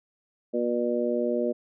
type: harmonic tone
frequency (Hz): 120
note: B2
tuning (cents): -49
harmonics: 2 / 3 / 4 / 5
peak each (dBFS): -29 / -29 / -29 / -29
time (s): 0.53-1.53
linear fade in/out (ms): 20
effects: none